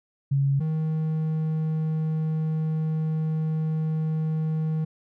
sine / triangle tone pair in turn, 138.59 / 157.56 Hz, C#3 / D#3, 0 / +22 cents, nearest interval major second, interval 222 cents, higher second, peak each -19 / -21 dBFS, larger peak first, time 0.31-0.6 / 0.6-4.85 s, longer second, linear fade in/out 10 ms, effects none

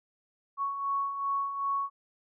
sine beating tone pair, 1108.7 / 1111.3 Hz, C#6 / C#6, 0 / +4 cents, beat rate 2.6 Hz, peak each -37 / -29 dBFS, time 0.57-1.9 s, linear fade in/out 50 ms, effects none

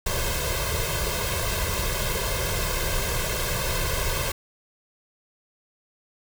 pink noise with comb filter, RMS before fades -26 dBFS, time 0.06-4.32 s, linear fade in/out 5 ms, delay 1.9 ms, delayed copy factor +0.9, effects none

